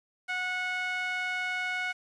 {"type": "tone with band-pass filter", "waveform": "sawtooth", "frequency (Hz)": 733, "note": "F#5", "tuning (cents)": -16, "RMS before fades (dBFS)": -32, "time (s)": [0.28, 1.93], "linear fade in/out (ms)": 20, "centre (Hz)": 1900, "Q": 4.1, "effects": ["resampled to 22050 Hz", "9-bit"]}